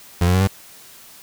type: tone with pitch steps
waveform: 30% pulse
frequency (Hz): 87.1 / 90.28 / 93.57 / 96.98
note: F2 / F#2 / F#2 / G2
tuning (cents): -4 / -42 / +20 / -18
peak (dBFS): -11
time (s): 0.21-0.474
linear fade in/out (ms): 5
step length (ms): 66
effects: white hiss -44 dBFS RMS until 1.22 s